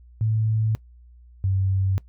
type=tone pair in turn; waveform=sine; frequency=109.8 / 95.84 Hz; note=A2 / G2; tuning=-3 / -39 cents; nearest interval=major second; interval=236 cents; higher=first; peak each=-19 / -19 dBFS; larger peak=neither; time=0.21-0.75 / 1.44-1.98 s; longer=neither; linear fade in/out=0 ms; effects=noise-tail reverb RT60 0.1 s tail -21 dB re dry + added 60 Hz sine -46 dBFS peak until 2.08 s